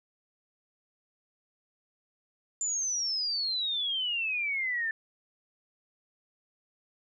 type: exponential sweep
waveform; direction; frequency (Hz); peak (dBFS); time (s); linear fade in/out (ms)
sine; down; 7200 to 1760; -28; 2.61-4.91; 2
effects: none